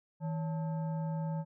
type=tone with frequency modulation; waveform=sine; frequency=160.9 Hz; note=E3; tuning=42 cents flat; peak=-32 dBFS; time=0.2-1.45 s; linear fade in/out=50 ms; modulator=722 Hz; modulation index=0.47; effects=none